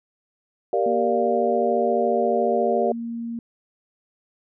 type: chord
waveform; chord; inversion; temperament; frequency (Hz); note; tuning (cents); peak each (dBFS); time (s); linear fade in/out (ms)
sine; G minor seventh; none; equal; 392 / 466.2 / 587.3 / 698.5; G4 / Bb4 / D5 / F5; 0 / 0 / 0 / 0; -24; 0.73-2.92; 2
type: tone with pitch glide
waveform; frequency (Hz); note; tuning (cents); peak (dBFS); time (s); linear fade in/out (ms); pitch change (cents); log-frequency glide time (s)
sine; 236.7 to 232.6; A#3 to A#3; +27 to -4; -27; 0.86-3.39; 2; -31; 1.56-2.73
effects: none